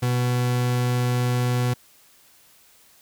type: tone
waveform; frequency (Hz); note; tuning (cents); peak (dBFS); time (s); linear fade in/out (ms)
40% pulse; 123.5; B2; 0; -19; 0.02-1.74; 10
effects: white hiss -55 dBFS RMS until 3.01 s